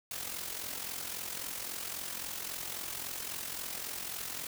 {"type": "noise with amplitude modulation", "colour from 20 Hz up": "white", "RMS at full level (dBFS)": -37, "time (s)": [0.11, 4.47], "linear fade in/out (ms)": 2, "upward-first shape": "sine", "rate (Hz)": 43.7, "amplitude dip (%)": 60, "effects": []}